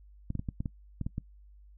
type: clicks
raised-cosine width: 5 ms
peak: -21 dBFS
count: 9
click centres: 0.304 / 0.353 / 0.394 / 0.488 / 0.605 / 0.658 / 1.013 / 1.065 / 1.181 s
effects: noise-tail reverb RT60 0.1 s tail -21 dB re dry + added 50 Hz sine -52 dBFS peak until 1.77 s